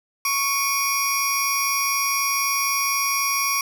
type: tone cluster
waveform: 30% pulse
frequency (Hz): 1108 / 2417 / 5640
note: C#6 / D7 / F8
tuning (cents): -1 / +49 / +16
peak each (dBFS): -21 / -25 / -20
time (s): 0.25-3.61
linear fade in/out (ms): 2
effects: none